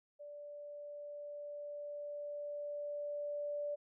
sine tone with level ramp, 584 Hz, D5, 10 cents flat, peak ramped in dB -47 to -36 dBFS, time 0.19-3.76 s, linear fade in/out 20 ms, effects none

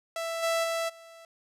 sawtooth tone with level steps, 662 Hz, E5, 7 cents sharp, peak -27 / -21 / -24 / -44 dBFS, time 0.16-1.25 s, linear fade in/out 2 ms, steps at 0.42 / 0.63 / 0.88 s, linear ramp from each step 20 ms, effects low-pass 12000 Hz 12 dB/octave

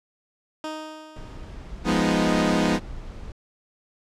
15% pulse tone with exponential decay, 311.1 Hz, D#4, in tune, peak -22 dBFS, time 0.64-1.93 s, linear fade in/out 1 ms, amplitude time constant 280 ms
brown noise, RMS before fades -37 dBFS, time 1.16-3.32 s, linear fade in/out 2 ms
sawtooth chord, F half-diminished seventh, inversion none, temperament equal, 174.61 / 207.7 / 246.9 / 311.1 Hz, F3 / Ab3 / Cb4 / Eb4, 0 / 0 / 0 / 0 cents, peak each -21 dBFS, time 1.84-2.8 s, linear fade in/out 50 ms
effects low-pass 7000 Hz 12 dB/octave

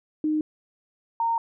sine tone pair in turn, 307.3 / 920.9 Hz, D#4 / A#5, -21 / -21 cents, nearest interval octave + perfect fifth, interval 1900 cents, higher second, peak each -21 dBFS, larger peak neither, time 0.24-0.41 / 1.2-1.38 s, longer second, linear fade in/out 2 ms, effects none

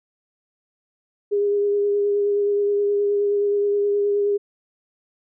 sine tone with vibrato, 407.5 Hz, G#4, 33 cents flat, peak -17 dBFS, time 1.31-4.38 s, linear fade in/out 20 ms, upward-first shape sine, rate 9.5 Hz, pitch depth 15 cents each way, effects none

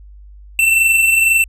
square tone pair together, 2682 / 2704 Hz, E7 / E7, +29 / +43 cents, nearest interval unison, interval 14 cents, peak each -11 / -21 dBFS, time 0.59-1.44 s, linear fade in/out 2 ms, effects added 50 Hz sine -36 dBFS peak until 1.48 s + resampled to 32000 Hz

